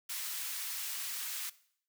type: high-pass noise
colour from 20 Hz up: white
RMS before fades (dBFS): -39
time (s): 0.09-1.5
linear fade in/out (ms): 10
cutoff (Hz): 1400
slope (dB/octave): 12
effects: noise-tail reverb RT60 0.6 s tail -18 dB re dry